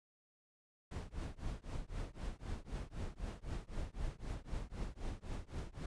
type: noise with tremolo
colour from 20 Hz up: brown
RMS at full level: -39 dBFS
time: 0.91-5.86 s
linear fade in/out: 5 ms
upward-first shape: triangle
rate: 3.9 Hz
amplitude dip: 100%
effects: resampled to 22050 Hz